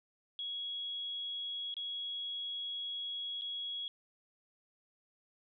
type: tone with dropouts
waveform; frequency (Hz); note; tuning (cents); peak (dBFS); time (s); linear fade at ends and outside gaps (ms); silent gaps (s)
sine; 3330; G#7; +4; -37; 0.39-3.88; 1; 1.741-1.767 / 3.412-3.419
effects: none